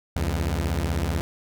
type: beating tone pair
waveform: sawtooth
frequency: 69.3 / 85.3 Hz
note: C#2 / F2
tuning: 0 / -40 cents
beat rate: 16 Hz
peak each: -22 dBFS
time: 0.16-1.21 s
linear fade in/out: 0 ms
effects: none